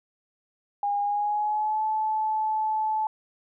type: tone with pitch glide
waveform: sine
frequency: 814 to 867.4 Hz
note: G#5 to A5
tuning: -35 to -25 cents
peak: -23 dBFS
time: 0.83-3.07 s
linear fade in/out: 2 ms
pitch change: +110 cents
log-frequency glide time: 1.01-1.83 s
effects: none